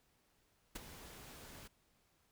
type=noise with ADSR envelope; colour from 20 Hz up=pink; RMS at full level=-42 dBFS; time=0.75-1.68 s; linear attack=10 ms; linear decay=17 ms; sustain=-12 dB; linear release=11 ms; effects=pink hiss -75 dBFS RMS until 2.31 s